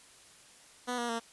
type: tone with pitch steps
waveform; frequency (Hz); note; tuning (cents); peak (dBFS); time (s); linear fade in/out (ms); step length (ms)
10% pulse; 246.9 / 238.5 / 230.4; B3 / A#3 / A#3; 0 / +40 / -20; -24; 0.87-1.2; 20; 110
effects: white hiss -57 dBFS RMS until 1.32 s + resampled to 24000 Hz